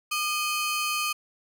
sawtooth ring-modulated tone, 1864.7 Hz, A#6, in tune, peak -19 dBFS, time 0.11-1.13 s, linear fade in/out 10 ms, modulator 649 Hz, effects none

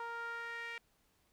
sawtooth tone with band-pass filter sweep, 466.2 Hz, A#4, in tune, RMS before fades -43 dBFS, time 0-0.78 s, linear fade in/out 2 ms, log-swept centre 1100 to 2200 Hz, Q 3.6, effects pink hiss -74 dBFS RMS until 1.32 s

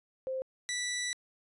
sine / 15% pulse tone pair in turn, 523.3 / 1966 Hz, C5 / B6, 0 / -8 cents, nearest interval octave + major seventh, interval 2292 cents, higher second, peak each -32 / -26 dBFS, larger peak second, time 0.27-0.42 / 0.69-1.13 s, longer second, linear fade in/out 0 ms, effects resampled to 24000 Hz

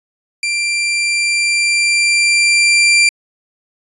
sawtooth tone with level ramp, 2365 Hz, D7, 12 cents sharp, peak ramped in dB -12 to -4 dBFS, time 0.43-3.09 s, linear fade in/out 2 ms, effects resampled to 24000 Hz

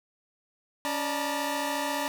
sawtooth tone cluster, 281.8 / 598 / 884 / 958 Hz, C#4 / D5 / A5 / A#5, +29 / +31 / +8 / +47 cents, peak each -30 dBFS, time 0.85-2.08 s, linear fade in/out 0 ms, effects none

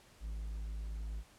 triangle tone, 53.6 Hz, A1, 45 cents flat, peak -36 dBFS, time 0.2-1.24 s, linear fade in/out 50 ms, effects pink hiss -62 dBFS RMS until 1.38 s + low-pass 11000 Hz 12 dB/octave

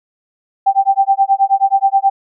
sine tone with tremolo, 784 Hz, G5, in tune, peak -6 dBFS, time 0.66-2.1 s, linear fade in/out 10 ms, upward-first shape sine, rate 9.4 Hz, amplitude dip 100%, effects none

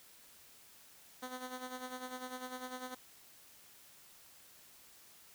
10% pulse tone with tremolo, 253.8 Hz, B3, 47 cents sharp, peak -32 dBFS, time 1.22-2.95 s, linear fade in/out 10 ms, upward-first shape sine, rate 10 Hz, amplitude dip 65%, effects white hiss -60 dBFS RMS until 5.34 s

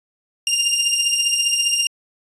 20% pulse beating tone pair, 2794 / 2809 Hz, F7 / F7, 0 / +9 cents, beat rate 15 Hz, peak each -15 dBFS, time 0.47-1.87 s, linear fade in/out 2 ms, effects resampled to 24000 Hz

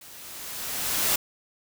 white noise with level ramp, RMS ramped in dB -47 to -22 dBFS, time 0.01-1.16 s, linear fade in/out 5 ms, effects none

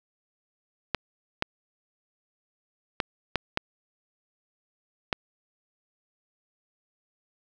clicks, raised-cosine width 0.3 ms, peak -8 dBFS, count 6, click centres 0.947 / 1.424 / 3.002 / 3.357 / 3.574 / 5.128 s, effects none

